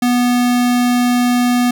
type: tone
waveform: square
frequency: 245 Hz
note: B3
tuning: 14 cents flat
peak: -12 dBFS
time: 0.02-1.71 s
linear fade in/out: 5 ms
effects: none